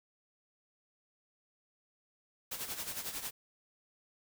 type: noise with tremolo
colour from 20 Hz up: white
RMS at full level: -38 dBFS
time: 2.51-3.31 s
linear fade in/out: 10 ms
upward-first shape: sine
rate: 11 Hz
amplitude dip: 65%
effects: none

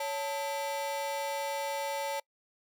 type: ring-modulated tone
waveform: 45% pulse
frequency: 722 Hz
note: F#5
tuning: 43 cents flat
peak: -29 dBFS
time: 0-2.2 s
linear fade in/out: 5 ms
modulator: 163 Hz
effects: noise-tail reverb RT60 0.1 s tail -25 dB re dry

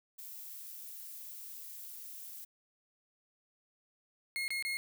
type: noise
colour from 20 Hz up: violet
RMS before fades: -47 dBFS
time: 0.18-2.45 s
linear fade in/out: 10 ms
type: tone bursts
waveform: 35% pulse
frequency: 2153 Hz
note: C7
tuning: 49 cents sharp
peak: -32 dBFS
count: 3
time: 4.36-4.77 s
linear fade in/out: 0 ms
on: 120 ms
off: 25 ms
effects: none

